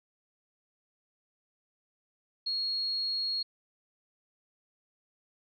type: tone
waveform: sine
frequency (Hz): 4300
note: C8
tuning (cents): +47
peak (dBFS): -29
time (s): 2.46-3.43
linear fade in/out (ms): 10
effects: none

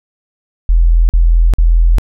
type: tone bursts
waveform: sine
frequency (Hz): 41.84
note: E1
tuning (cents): +27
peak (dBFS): -5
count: 3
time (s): 0.69-1.984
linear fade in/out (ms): 0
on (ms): 400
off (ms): 47
effects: none

